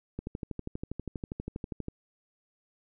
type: click train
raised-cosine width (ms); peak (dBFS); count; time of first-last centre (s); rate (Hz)
3; -22; 22; 0.19-1.884; 12.4
effects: none